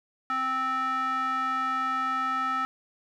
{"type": "tone with band-pass filter", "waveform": "square", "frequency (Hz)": 261.6, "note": "C4", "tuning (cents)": 0, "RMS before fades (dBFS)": -28, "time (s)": [0.3, 2.65], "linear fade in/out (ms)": 0, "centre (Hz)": 1400, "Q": 5.3, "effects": []}